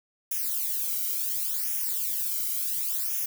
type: noise with flanger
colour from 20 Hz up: violet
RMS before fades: -29 dBFS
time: 0.31-3.26 s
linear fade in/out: 5 ms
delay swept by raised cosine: 0.23 to 1.16 ms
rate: 0.7 Hz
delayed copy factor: -1
effects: none